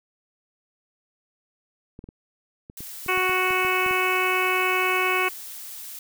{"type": "clicks", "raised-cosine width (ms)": 3, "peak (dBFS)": -27, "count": 12, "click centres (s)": [1.991, 2.041, 2.089, 2.699, 2.806, 3.063, 3.176, 3.295, 3.507, 3.649, 3.863, 3.91]}
{"type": "noise", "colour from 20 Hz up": "blue", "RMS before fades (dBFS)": -38, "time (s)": [2.77, 5.99], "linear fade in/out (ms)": 2}
{"type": "harmonic tone", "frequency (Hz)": 370, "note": "F#4", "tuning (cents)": 0, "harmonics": [1, 2, 3, 4, 5, 6, 7, 8], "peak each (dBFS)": [-27, -31, -26, -30, -35, -26, -27, -36], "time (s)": [3.08, 5.29], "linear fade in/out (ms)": 10}
{"effects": []}